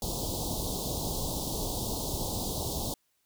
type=band-stop noise; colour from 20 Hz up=pink; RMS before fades=-33 dBFS; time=0.02-2.94 s; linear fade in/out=2 ms; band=950 to 3500 Hz; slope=48 dB/octave; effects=white hiss -74 dBFS RMS until 3.25 s